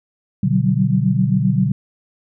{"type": "chord", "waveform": "sine", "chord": "G major seventh", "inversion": "first", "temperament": "equal with one note detuned", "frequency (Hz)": [123.47, 146.83, 185, 192.63], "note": ["B2", "D3", "F#3", "G3"], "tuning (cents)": [0, 0, 0, -30], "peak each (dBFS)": -19, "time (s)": [0.43, 1.72], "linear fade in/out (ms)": 5, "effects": []}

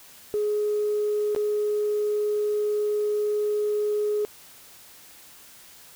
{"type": "tone with dropouts", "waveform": "sine", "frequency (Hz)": 419.1, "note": "G#4", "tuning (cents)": 16, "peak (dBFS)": -21, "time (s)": [0.34, 4.25], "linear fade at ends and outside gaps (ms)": 0, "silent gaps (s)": [1.349, 1.362], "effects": ["tanh soft clip ceiling -17 dBFS", "white hiss -49 dBFS RMS until 5.95 s"]}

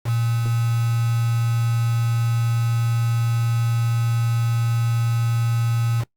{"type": "tone with quantisation", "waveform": "sine", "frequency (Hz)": 116.4, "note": "A#2", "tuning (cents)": -2, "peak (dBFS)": -18, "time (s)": [0.04, 6.05], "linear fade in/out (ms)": 50, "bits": 5, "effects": ["noise-tail reverb RT60 0.1 s tail -21 dB re dry", "Opus 48 kbps"]}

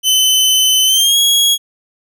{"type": "tone with pitch glide", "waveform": "sawtooth", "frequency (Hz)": [3041, 3316], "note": ["F#7", "G#7"], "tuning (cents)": [47, -3], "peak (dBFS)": -6, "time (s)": [0.03, 1.58], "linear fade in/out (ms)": 50, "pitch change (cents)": 150, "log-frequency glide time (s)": [0.86, 1.18], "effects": []}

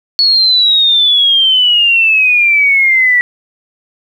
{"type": "exponential sweep", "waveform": "sine", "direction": "down", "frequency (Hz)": [4409, 1941], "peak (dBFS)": -6, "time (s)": [0.19, 3.21], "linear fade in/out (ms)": 0, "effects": ["7-bit"]}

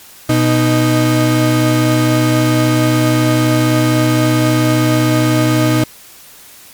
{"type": "tone pair together", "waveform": "35% pulse", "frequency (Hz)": [123.38, 310.6], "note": ["B2", "D#4"], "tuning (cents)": [-1, -3], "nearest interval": "octave + major third", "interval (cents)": 1598, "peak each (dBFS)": -11, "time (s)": [0.29, 5.84], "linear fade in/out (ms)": 5, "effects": ["white hiss -39 dBFS RMS until 6.73 s", "MP3 96 kbps"]}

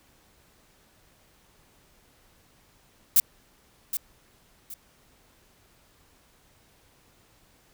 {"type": "noise with echo", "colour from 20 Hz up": "violet", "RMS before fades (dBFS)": -17, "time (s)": [3.16, 3.2], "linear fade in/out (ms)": 2, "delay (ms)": 770, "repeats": 2, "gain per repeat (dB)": -11, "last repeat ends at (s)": 4.74, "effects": ["pink hiss -61 dBFS RMS until 7.73 s"]}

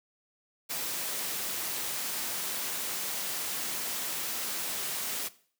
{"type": "noise", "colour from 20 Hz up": "white", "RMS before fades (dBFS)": -34, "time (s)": [0.69, 5.29], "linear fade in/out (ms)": 20, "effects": ["noise-tail reverb RT60 0.5 s tail -18 dB re dry", "high-pass 150 Hz 12 dB/octave"]}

